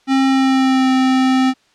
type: tone with pitch glide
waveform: square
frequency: 267.7 to 260.5 Hz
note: C4 to C4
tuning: +40 to -7 cents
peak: -12 dBFS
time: 0.07-1.54 s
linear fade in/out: 50 ms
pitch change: -47 cents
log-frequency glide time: 0.27-0.91 s
effects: white hiss -56 dBFS RMS until 1.74 s + low-pass 5000 Hz 12 dB/octave